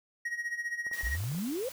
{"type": "tone with tremolo", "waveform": "triangle", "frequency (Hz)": 1890, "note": "A#6", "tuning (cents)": 23, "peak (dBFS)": -28, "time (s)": [0.25, 1.17], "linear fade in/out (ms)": 5, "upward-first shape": "sine", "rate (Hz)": 15, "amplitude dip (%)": 75}
{"type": "clicks", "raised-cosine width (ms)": 1, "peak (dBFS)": -36, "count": 10, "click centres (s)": [0.867, 0.914, 1.011, 1.069, 1.151, 1.204, 1.238, 1.317, 1.348, 1.385]}
{"type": "noise", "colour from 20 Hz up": "white", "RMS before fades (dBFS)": -45, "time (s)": [0.93, 1.72], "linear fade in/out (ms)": 2}
{"type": "exponential sweep", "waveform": "sine", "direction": "up", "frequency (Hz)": [51.5, 554.4], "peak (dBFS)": -31, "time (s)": [1.03, 1.69], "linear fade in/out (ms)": 5}
{"effects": []}